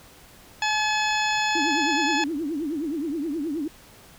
harmonic tone, 855 Hz, A5, 50 cents flat, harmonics 1 / 2 / 3 / 4 / 5 / 6 / 8, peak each -25 / -27 / -28 / -31 / -35 / -35 / -35 dBFS, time 0.62-2.24 s, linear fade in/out 2 ms
sine tone with vibrato, 306.5 Hz, D#4, 26 cents flat, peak -25 dBFS, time 1.55-3.68 s, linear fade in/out 5 ms, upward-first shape triangle, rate 9.5 Hz, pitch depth 230 cents each way
effects pink hiss -50 dBFS RMS until 4.18 s

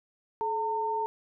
sine tone pair together, 430 / 908 Hz, A4 / A#5, -40 / -46 cents, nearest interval octave + minor second, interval 1294 cents, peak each -33 / -28 dBFS, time 0.41-1.06 s, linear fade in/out 0 ms, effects none

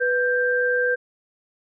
sine tone pair together, 493.9 / 1578 Hz, B4 / G6, 0 / +11 cents, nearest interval octave + minor sixth, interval 2011 cents, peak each -21 dBFS, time 0-0.96 s, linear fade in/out 20 ms, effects none

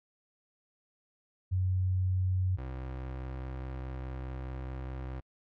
sine / 30% pulse tone pair in turn, 92.7 / 64.8 Hz, F#2 / C2, +4 / -16 cents, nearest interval tritone, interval 620 cents, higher first, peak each -26 / -34 dBFS, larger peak first, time 1.51-2.57 / 2.57-5.21 s, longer second, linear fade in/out 20 ms, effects low-pass 2000 Hz 12 dB/octave + AAC 64 kbps

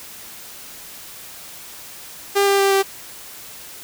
sawtooth tone with pitch steps, 399.9 / 396.7 / 393.5 / 390.3 Hz, G4 / G4 / G4 / G4, +35 / +21 / +7 / -8 cents, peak -10 dBFS, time 2.35-2.83 s, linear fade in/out 20 ms, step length 120 ms, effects white hiss -38 dBFS RMS until 3.83 s

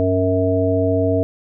harmonic tone with a mistuned harmonic, 92.5 Hz, F#2, in tune, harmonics 1 / 3 / 5 / 7, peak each -20 / -20 / -20 / -20 dBFS, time 0-1.23 s, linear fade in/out 0 ms, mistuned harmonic 1, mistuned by +84 cents, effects none

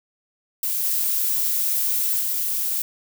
violet noise with level steps, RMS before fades -24 / -22 / -24 dBFS, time 0.63-2.82 s, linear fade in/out 2 ms, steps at 0.84 / 2.2 s, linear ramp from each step 10 ms, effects none

